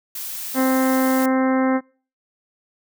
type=noise; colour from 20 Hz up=blue; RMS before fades=-30 dBFS; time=0.15-1.26 s; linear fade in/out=5 ms
type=harmonic tone; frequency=261.6 Hz; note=C4; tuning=in tune; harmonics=1 / 2 / 3 / 4 / 5 / 6 / 7 / 8; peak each=-17 / -23 / -27 / -29 / -31 / -33 / -34 / -35 dBFS; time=0.54-1.81 s; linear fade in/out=50 ms
effects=noise-tail reverb RT60 0.4 s tail -25 dB re dry